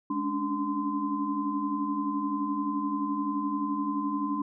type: tone cluster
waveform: sine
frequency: 210.5 / 280 / 291.6 / 1031 Hz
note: G#3 / C#4 / D4 / C6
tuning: +24 / +18 / -12 / -26 cents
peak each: -35 / -36 / -30 / -32 dBFS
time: 0.1-4.42 s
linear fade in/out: 5 ms
effects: none